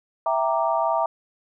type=chord; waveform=sine; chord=E half-diminished seventh; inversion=none; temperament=equal; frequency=659.3 / 784 / 932.3 / 1174.7 Hz; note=E5 / G5 / Bb5 / D6; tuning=0 / 0 / 0 / 0 cents; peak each=-23 / -27 / -24 / -28 dBFS; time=0.26-1.06 s; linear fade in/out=2 ms; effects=none